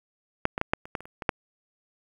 clicks, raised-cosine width 0.5 ms, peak -6 / -14 / -9 / -6 / -26 / -13 / -26 / -29 / -19 / -6 dBFS, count 10, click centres 0.454 / 0.579 / 0.614 / 0.735 / 0.855 / 0.952 / 1.006 / 1.055 / 1.222 / 1.292 s, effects 8-bit

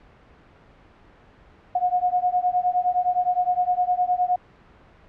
sine beating tone pair, 718 / 727.7 Hz, F5 / F#5, +48 / -29 cents, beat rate 9.7 Hz, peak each -22 dBFS, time 1.75-4.36 s, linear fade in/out 5 ms, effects pink hiss -52 dBFS RMS until 5.08 s + low-pass 2000 Hz 12 dB/octave

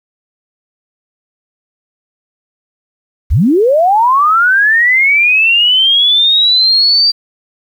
sine linear sweep, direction up, 42.58 to 4699 Hz, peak -6 dBFS, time 3.3-7.12 s, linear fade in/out 20 ms, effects 7-bit

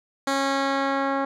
10% pulse tone with low-pass filter sweep, 273.8 Hz, C#4, 21 cents flat, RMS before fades -24 dBFS, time 0.27-1.25 s, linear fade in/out 5 ms, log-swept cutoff 9000 to 1400 Hz, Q 0.73, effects none

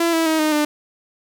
sawtooth tone with pitch steps, 336.6 / 326.8 / 317.3 / 308.1 / 299.2 Hz, E4 / E4 / D#4 / D#4 / D4, +36 / -15 / +34 / -17 / +32 cents, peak -12 dBFS, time 0-0.65 s, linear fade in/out 5 ms, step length 130 ms, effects 9-bit

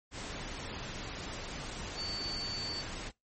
sine tone in noise, 4500 Hz, C#8, 25 cents sharp, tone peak -36 dBFS, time 1.95-2.84 s, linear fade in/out 50 ms, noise pink, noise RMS -41 dBFS, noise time 0.11-3.12 s, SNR +2 dB, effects noise-tail reverb RT60 0.2 s tail -25 dB re dry + MP3 32 kbps

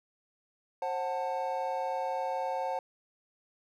triangle chord, F# diminished, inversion second, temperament just, 532.8 / 740 / 888 Hz, C5 / F#5 / A5, +31 / 0 / +16 cents, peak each -33 dBFS, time 0.82-2.79 s, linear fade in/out 2 ms, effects none

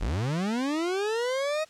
40% pulse linear sweep, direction up, 34.96 to 636 Hz, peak -25 dBFS, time 0-1.65 s, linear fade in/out 20 ms, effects white hiss -56 dBFS RMS until 1.69 s + low-pass 7000 Hz 12 dB/octave

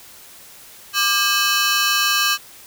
15% pulse ring-modulated tone, 1400 Hz, F6, 4 cents sharp, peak -6 dBFS, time 0.93-2.38 s, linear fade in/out 50 ms, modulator 213 Hz, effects white hiss -43 dBFS RMS until 2.66 s

